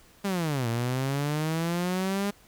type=linear two-way sweep; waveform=sawtooth; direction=down then up; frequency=204.1 to 113.8 to 204.1 Hz; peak=-22 dBFS; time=0.24-2.31 s; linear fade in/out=10 ms; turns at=0.68 s; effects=pink hiss -57 dBFS RMS until 2.47 s